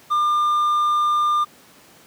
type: tone with hard clipping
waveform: sine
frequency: 1200 Hz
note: D6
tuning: 37 cents sharp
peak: -17 dBFS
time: 0.1-1.45 s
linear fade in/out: 20 ms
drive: 3 dB
effects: pink hiss -49 dBFS RMS until 2.06 s + high-pass 150 Hz 12 dB/octave